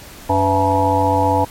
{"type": "harmonic tone with a mistuned harmonic", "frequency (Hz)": 95.2, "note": "F#2", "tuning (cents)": 50, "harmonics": [1, 3, 5, 7, 9, 10], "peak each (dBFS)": [-20, -21, -20, -22, -17, -20], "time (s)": [0.29, 1.45], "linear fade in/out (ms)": 10, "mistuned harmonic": 5, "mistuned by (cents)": 86, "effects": ["pink hiss -38 dBFS RMS until 1.5 s", "MP3 64 kbps"]}